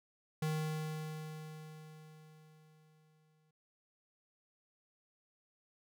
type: tone with exponential decay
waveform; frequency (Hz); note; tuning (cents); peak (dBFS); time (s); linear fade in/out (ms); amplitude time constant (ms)
square; 155.56; D#3; 0; -33; 0.42-3.51; 5; 670
effects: none